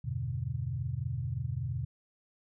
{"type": "chord", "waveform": "sine", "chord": "E minor seventh", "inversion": "none", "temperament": "equal", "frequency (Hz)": [82.41, 98, 123.47, 146.83], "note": ["E2", "G2", "B2", "D3"], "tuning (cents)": [0, 0, 0, 0], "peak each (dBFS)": [-40, -39, -34, -39], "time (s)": [0.04, 1.85], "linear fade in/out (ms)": 10, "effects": []}